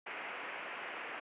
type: low-pass noise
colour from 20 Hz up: white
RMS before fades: -43 dBFS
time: 0.06-1.2 s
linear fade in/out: 10 ms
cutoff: 2700 Hz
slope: 48 dB/octave
effects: high-pass 400 Hz 12 dB/octave + resampled to 8000 Hz